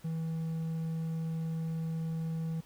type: tone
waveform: triangle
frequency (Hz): 162.2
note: E3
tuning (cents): -28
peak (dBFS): -30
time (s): 0.04-2.61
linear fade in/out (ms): 10
effects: pink hiss -60 dBFS RMS until 2.65 s